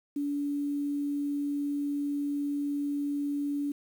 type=tone; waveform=sine; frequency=287.1 Hz; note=D4; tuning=39 cents flat; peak=-28 dBFS; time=0.16-3.72 s; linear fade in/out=5 ms; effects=9-bit